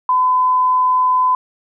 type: tone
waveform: sine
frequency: 1012 Hz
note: B5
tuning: 42 cents sharp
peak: -11 dBFS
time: 0.09-1.35 s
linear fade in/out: 2 ms
effects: none